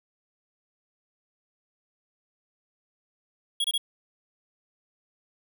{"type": "tone bursts", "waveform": "square", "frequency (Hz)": 3322, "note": "G#7", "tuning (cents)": 0, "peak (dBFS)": -24, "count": 3, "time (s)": [3.6, 3.779], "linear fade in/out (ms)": 5, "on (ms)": 43, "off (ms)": 25, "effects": []}